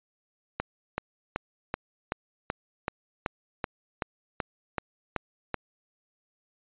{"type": "click train", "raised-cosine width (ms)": 0.5, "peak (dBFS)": -13, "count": 14, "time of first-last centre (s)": [0.6, 5.543], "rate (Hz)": 2.63, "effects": ["resampled to 8000 Hz"]}